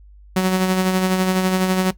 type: tone with tremolo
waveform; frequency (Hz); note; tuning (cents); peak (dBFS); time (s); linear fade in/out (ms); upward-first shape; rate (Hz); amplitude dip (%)
sawtooth; 186.3; F#3; +12; -10; 0.36-1.91; 5; sine; 12; 40
effects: noise-tail reverb RT60 0.1 s tail -17 dB re dry + added 50 Hz sine -42 dBFS peak until 1.97 s